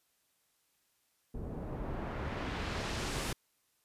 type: noise with low-pass filter sweep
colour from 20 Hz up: pink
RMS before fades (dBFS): -38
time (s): 1.34-3.33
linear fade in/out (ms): 5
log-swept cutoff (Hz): 350 to 12000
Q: 0.71
effects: white hiss -75 dBFS RMS until 3.84 s + resampled to 32000 Hz